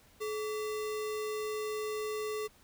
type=tone with sample-and-hold; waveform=sine; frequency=428.1 Hz; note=A4; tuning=47 cents flat; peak=-33 dBFS; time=0.2-2.48 s; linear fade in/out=20 ms; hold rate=1575 Hz; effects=pink hiss -62 dBFS RMS until 2.63 s